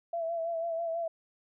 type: tone with vibrato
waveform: sine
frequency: 667 Hz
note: E5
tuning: 20 cents sharp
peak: -30 dBFS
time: 0.13-1.08 s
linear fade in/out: 5 ms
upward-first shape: sine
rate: 6.1 Hz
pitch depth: 39 cents each way
effects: none